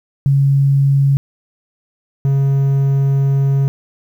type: tone pair in turn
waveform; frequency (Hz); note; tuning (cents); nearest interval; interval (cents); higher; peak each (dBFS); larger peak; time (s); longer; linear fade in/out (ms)
sine / triangle; 138.59 / 137.55; C#3 / C#3; 0 / -13; unison; 13; first; -9; neither; 0.26-1.17 / 2.25-3.68; second; 0
effects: 8-bit